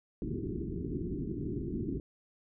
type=low-pass noise; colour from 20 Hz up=white; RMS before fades=-36 dBFS; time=0.22-2 s; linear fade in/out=2 ms; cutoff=400 Hz; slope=96 dB/octave; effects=none